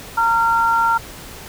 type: tone pair together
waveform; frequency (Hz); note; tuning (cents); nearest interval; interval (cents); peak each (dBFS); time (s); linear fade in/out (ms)
sine; 919 / 1378; A#5 / F6; -25 / -24; perfect fifth; 701; -16; 0.17-0.98; 10
effects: pink hiss -36 dBFS RMS until 1.48 s